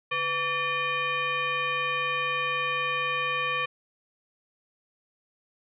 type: tone with frequency modulation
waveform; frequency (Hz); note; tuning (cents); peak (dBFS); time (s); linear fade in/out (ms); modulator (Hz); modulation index
sine; 1788; A6; +27; -25; 0.11-3.66; 10; 643; 1.7
effects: none